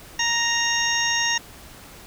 harmonic tone with a mistuned harmonic, 932.3 Hz, A#5, in tune, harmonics 1 / 2 / 3 / 4 / 6 / 7, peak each -29 / -24 / -27 / -29 / -26 / -29 dBFS, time 0.19-1.38 s, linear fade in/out 5 ms, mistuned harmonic 7, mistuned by -16 cents, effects pink hiss -44 dBFS RMS until 2.06 s

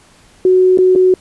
sine tone with dropouts, 370 Hz, F#4, in tune, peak -6 dBFS, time 0.45-1.14 s, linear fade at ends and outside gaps 2 ms, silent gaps 0.775-0.786 / 0.952-0.958 s, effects pink hiss -47 dBFS RMS until 1.2 s + resampled to 24000 Hz

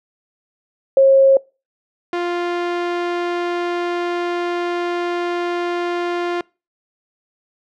sine / sawtooth tone pair in turn, 540 / 349.4 Hz, C#5 / F4, -45 / +1 cents, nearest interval minor sixth, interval 754 cents, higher first, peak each -7 / -15 dBFS, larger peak first, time 0.97-1.37 / 2.13-6.41 s, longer second, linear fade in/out 2 ms, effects noise-tail reverb RT60 0.3 s tail -25 dB re dry + low-pass 3000 Hz 12 dB/octave

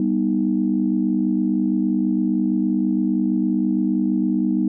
sine chord, G augmented, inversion none, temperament equal with one note detuned, 196 / 244.8 / 311.1 Hz, G3 / B3 / D#4, 0 / -15 / 0 cents, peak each -21 dBFS, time 0-4.68 s, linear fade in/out 2 ms, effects tanh soft clip ceiling -7 dBFS

